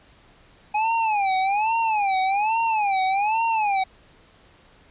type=tone with vibrato; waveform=square; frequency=830.6 Hz; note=G#5; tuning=in tune; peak=-20 dBFS; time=0.74-3.84 s; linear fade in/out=10 ms; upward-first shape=sine; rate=1.2 Hz; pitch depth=170 cents each way; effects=pink hiss -54 dBFS RMS until 4.9 s + resampled to 8000 Hz